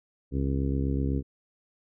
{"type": "harmonic tone", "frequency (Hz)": 68, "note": "C#2", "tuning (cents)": -33, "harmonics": [1, 2, 3, 4, 5, 6, 7], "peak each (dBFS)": [-28, -30, -36, -31, -39, -38, -42], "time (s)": [0.31, 1.23], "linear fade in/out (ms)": 50, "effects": []}